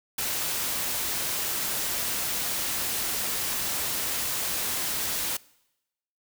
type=noise; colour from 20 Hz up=white; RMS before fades=-29 dBFS; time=0.18-5.37 s; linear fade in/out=5 ms; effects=noise-tail reverb RT60 0.9 s tail -23 dB re dry